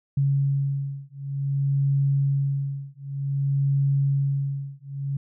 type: beating tone pair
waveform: sine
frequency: 138.59 / 139.13 Hz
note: C#3 / C#3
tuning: 0 / +7 cents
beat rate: 0.54 Hz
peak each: -24 dBFS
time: 0.17-5.17 s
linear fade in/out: 5 ms
effects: none